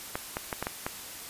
clicks, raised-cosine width 0.5 ms, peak -15 dBFS, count 6, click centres 0.155 / 0.369 / 0.528 / 0.626 / 0.669 / 0.865 s, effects white hiss -42 dBFS RMS until 1.29 s + resampled to 32000 Hz

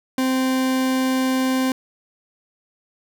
40% pulse tone, 260.3 Hz, C4, 9 cents flat, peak -17 dBFS, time 0.18-1.72 s, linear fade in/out 2 ms, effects none

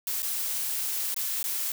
blue noise with dropouts, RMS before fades -30 dBFS, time 0.07-1.72 s, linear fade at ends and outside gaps 2 ms, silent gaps 0.222-0.228 / 1.144-1.163 / 1.429-1.44 s, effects none

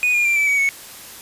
triangle tone with pitch steps, 2476 / 2421 / 2367 / 2314 / 2263 / 2212 Hz, D#7 / D#7 / D7 / D7 / C#7 / C#7, -9 / -48 / +13 / -26 / +35 / -4 cents, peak -13 dBFS, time 0.03-0.69 s, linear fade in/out 0 ms, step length 110 ms, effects white hiss -38 dBFS RMS until 1.21 s + resampled to 32000 Hz

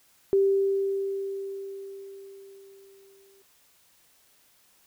sine tone with exponential decay, 392 Hz, G4, in tune, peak -17 dBFS, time 0.33-3.42 s, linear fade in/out 0 ms, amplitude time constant 670 ms, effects white hiss -62 dBFS RMS until 4.86 s

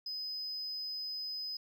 sine tone, 5030 Hz, D#8, 18 cents sharp, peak -35 dBFS, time 0.06-1.57 s, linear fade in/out 5 ms, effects tanh soft clip ceiling -35 dBFS + 12-bit

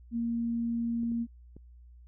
sine tone, 233.1 Hz, A#3, in tune, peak -28 dBFS, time 0.11-1.27 s, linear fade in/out 50 ms
clicks, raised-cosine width 3 ms, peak -35 dBFS, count 3, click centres 1.033 / 1.118 / 1.566 s
effects added 60 Hz sine -50 dBFS peak until 2.07 s

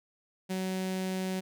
sawtooth tone with notch filter, 187.5 Hz, F#3, 23 cents sharp, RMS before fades -33 dBFS, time 0.49-1.41 s, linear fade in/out 20 ms, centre 1200 Hz, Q 1.8, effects none

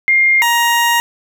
sine / 20% pulse tone pair in turn, 2118 / 941.8 Hz, C7 / A#5, +21 / +18 cents, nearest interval octave + major second, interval 1403 cents, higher first, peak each -8 / -6 dBFS, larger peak second, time 0.08-0.42 / 0.42-1 s, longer second, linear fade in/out 0 ms, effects none

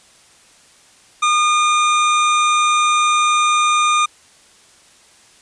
square tone pair together, 1219.3 / 2414 Hz, D#6 / D7, -35 / +47 cents, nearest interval octave, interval 1182 cents, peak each -14 / -21 dBFS, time 1.22-4.06 s, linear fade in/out 10 ms, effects white hiss -49 dBFS RMS until 5.41 s + resampled to 22050 Hz

